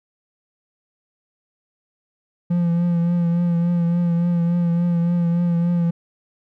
triangle tone with vibrato, 171.9 Hz, F3, 27 cents flat, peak -14 dBFS, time 2.5-5.91 s, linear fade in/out 10 ms, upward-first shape triangle, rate 3.5 Hz, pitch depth 36 cents each way, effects none

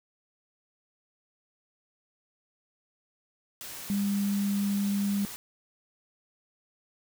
sine tone in noise, 201 Hz, G3, 44 cents sharp, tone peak -25 dBFS, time 3.9-5.25 s, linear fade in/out 0 ms, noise white, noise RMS -41 dBFS, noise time 3.61-5.36 s, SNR +13 dB, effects none

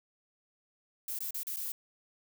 violet noise with dropouts, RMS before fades -37 dBFS, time 1.08-1.72 s, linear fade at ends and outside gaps 2 ms, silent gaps 1.188-1.205 / 1.308-1.344 / 1.432-1.469 / 1.562-1.569 s, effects none

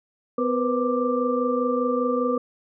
sine tone cluster, 251.4 / 484 / 509 / 1179 Hz, B3 / B4 / C5 / D6, +31 / -35 / -48 / +6 cents, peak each -25 / -24 / -28 / -28 dBFS, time 0.38-2.38 s, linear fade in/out 5 ms, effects none

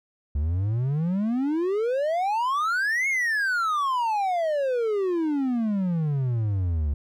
triangle exponential two-way sweep, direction up then down, 69.3 to 2204 to 69.3 Hz, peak -20 dBFS, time 0.35-6.94 s, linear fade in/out 5 ms, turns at 3.08 s, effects none

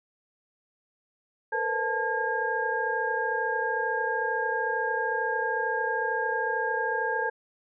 sine tone cluster, 452.8 / 486.1 / 515 / 879 / 1622 Hz, A4 / B4 / C5 / A5 / G#6, +50 / -28 / -28 / -2 / -41 cents, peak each -33 / -35 / -36 / -30 / -29 dBFS, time 1.52-7.3 s, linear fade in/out 10 ms, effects none

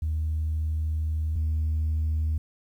sine tone pair in turn, 78.2 / 78.2 Hz, D#2 / D#2, +9 / +9 cents, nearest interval unison, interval 0 cents, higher neither, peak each -23 / -21 dBFS, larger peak second, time 0.02-1.36 / 1.36-2.38 s, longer first, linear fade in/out 5 ms, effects tanh soft clip ceiling -21 dBFS + 10-bit

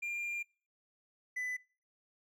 triangle tone pair in turn, 2396 / 1999.1 Hz, D7 / B6, +34 / +21 cents, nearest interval minor third, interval 313 cents, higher first, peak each -34 / -33 dBFS, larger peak second, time 0.02-0.43 / 1.36-1.57 s, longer first, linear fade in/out 10 ms, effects noise-tail reverb RT60 0.4 s tail -23 dB re dry

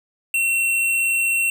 square tone, 2719 Hz, F7, 47 cents flat, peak -18 dBFS, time 0.34-1.5 s, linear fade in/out 2 ms, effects none

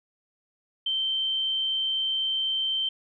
sine tone, 3116 Hz, G7, 11 cents flat, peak -24 dBFS, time 0.86-2.89 s, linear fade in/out 5 ms, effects none

